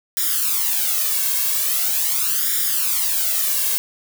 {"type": "noise with flanger", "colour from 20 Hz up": "blue", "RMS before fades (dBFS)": -20, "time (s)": [0.17, 3.78], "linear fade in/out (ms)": 0, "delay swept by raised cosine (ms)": [0.56, 1.86], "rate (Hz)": 0.42, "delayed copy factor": 0.9, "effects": []}